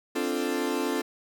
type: chord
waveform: 40% pulse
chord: D minor seventh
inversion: third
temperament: equal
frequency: 261.6 / 293.7 / 349.2 / 440 Hz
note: C4 / D4 / F4 / A4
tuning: 0 / 0 / 0 / 0 cents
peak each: -31 dBFS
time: 0.15-1.02 s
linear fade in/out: 10 ms
effects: none